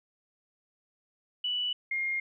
sine tone pair in turn, 2960 / 2128 Hz, F#7 / C7, 0 / +29 cents, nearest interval tritone, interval 571 cents, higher first, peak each -28 dBFS, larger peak neither, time 1.44-1.73 / 1.91-2.2 s, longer neither, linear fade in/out 5 ms, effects none

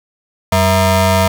25% pulse ring-modulated tone, 283.3 Hz, C#4, 38 cents sharp, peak -3 dBFS, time 0.52-1.28 s, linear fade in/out 5 ms, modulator 373 Hz, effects none

